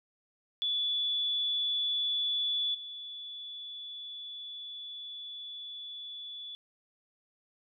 sine tone with level steps, 3443 Hz, A7, 38 cents flat, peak -28 / -40 dBFS, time 0.62-6.55 s, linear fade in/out 0 ms, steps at 2.74 s, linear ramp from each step 10 ms, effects none

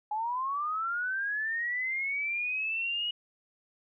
sine linear sweep, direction up, 830.6 to 2916 Hz, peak -29 dBFS, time 0.11-3.11 s, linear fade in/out 5 ms, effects none

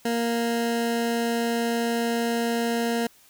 20% pulse tone, 233.3 Hz, A#3, 2 cents sharp, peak -18 dBFS, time 0.05-3.07 s, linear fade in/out 5 ms, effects white hiss -56 dBFS RMS until 3.29 s

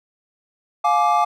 triangle chord, D diminished, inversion first, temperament just, 704.8 / 845.8 / 1174.7 Hz, F5 / Ab5 / D6, +16 / +31 / 0 cents, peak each -17 dBFS, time 0.84-1.25 s, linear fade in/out 10 ms, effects none

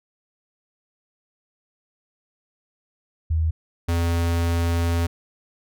sine / square tone pair in turn, 80 / 84.76 Hz, D#2 / E2, +49 / +49 cents, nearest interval minor second, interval 100 cents, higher second, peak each -18 / -20 dBFS, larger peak first, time 3.3-3.51 / 3.88-5.07 s, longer second, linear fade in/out 10 ms, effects none

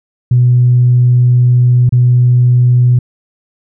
sine tone with dropouts, 123.4 Hz, B2, 1 cent flat, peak -4 dBFS, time 0.31-2.99 s, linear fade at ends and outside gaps 5 ms, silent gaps 1.893-1.923 s, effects tanh soft clip ceiling 0 dBFS

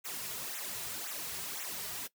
white noise with flanger, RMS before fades -40 dBFS, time 0.04-2.08 s, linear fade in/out 20 ms, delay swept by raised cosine 0.2 to 3.9 ms, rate 1.9 Hz, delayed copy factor -1, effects noise-tail reverb RT60 0.1 s tail -19 dB re dry

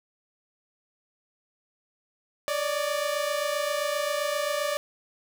sawtooth tone pair together, 572.4 / 600 Hz, D5 / D5, -45 / +37 cents, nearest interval minor second, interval 82 cents, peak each -25 dBFS, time 2.48-4.77 s, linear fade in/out 0 ms, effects 9-bit

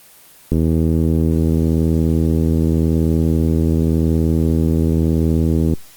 click train, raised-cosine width 3 ms, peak -4 dBFS, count 423, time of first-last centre 0.52-5.736 s, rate 80.9 Hz, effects white hiss -45 dBFS RMS until 5.96 s + Opus 24 kbps

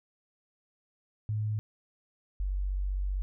sine tone pair in turn, 107 / 47.66 Hz, A2 / G1, -48 / -48 cents, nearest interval octave + major second, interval 1400 cents, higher first, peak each -28 dBFS, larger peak neither, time 1.29-1.59 / 2.4-3.22 s, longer second, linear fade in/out 0 ms, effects none

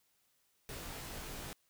pink noise with comb filter, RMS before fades -45 dBFS, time 0.69-1.53 s, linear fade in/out 0 ms, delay 19 ms, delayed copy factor -0.75, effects white hiss -75 dBFS RMS until 1.69 s

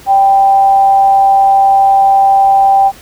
sine tone with amplitude modulation, 784 Hz, G5, in tune, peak -3 dBFS, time 0.06-2.92 s, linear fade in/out 50 ms, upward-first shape sine, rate 212 Hz, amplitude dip 30%, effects pink hiss -37 dBFS RMS until 3.01 s

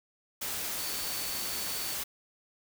sine tone in noise, 4489 Hz, C#8, 21 cents sharp, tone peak -41 dBFS, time 0.78-1.95 s, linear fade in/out 10 ms, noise white, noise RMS -35 dBFS, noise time 0.41-2.04 s, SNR -9 dB, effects none

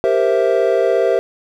triangle chord, C dominant seventh, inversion second, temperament equal, 392 / 466.2 / 523.3 / 659.3 Hz, G4 / Bb4 / C5 / E5, 0 / 0 / 0 / 0 cents, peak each -16 dBFS, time 0.04-1.19 s, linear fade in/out 0 ms, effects none

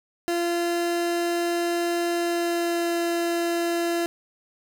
30% pulse tone with pitch glide, 343.8 to 340.8 Hz, F4 to F4, -27 to -42 cents, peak -20 dBFS, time 0.28-4.06 s, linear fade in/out 0 ms, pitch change -15 cents, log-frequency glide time 2.12-2.95 s, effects none

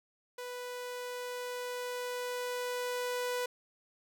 sawtooth tone with level ramp, 493.9 Hz, B4, in tune, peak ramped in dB -36 to -28 dBFS, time 0.38-3.46 s, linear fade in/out 5 ms, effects none

